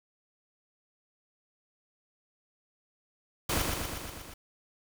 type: noise with echo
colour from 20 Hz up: pink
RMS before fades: -29 dBFS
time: 3.49-3.62 s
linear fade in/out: 5 ms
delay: 120 ms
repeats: 6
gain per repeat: -3 dB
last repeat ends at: 4.34 s
effects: none